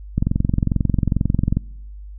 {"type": "click train", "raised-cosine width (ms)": 5, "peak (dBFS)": -5, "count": 32, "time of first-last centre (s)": [0.18, 1.57], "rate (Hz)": 22.3, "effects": ["noise-tail reverb RT60 1.0 s tail -26 dB re dry", "added 50 Hz sine -33 dBFS peak until 2.18 s"]}